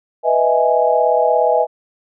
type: chord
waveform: sine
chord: E major seventh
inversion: second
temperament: equal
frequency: 493.9 / 622.3 / 659.3 / 830.6 Hz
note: B4 / D#5 / E5 / G#5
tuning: 0 / 0 / 0 / 0 cents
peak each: -17 dBFS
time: 0.23-1.67 s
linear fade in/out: 50 ms
effects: none